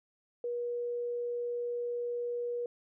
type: tone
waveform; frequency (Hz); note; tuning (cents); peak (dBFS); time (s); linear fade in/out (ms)
sine; 480.7; B4; -47; -32; 0.44-2.66; 2
effects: none